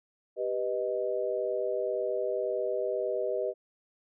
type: chord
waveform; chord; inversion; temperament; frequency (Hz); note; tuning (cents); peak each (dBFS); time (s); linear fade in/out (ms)
sine; G augmented; none; equal; 392 / 493.9 / 622.3; G4 / B4 / D#5; 0 / 0 / 0; -33 / -32 / -32; 0.36-3.54; 50
effects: none